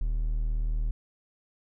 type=tone; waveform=triangle; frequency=38.89 Hz; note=D#1; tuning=in tune; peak=-23 dBFS; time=0.01-0.91 s; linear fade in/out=0 ms; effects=none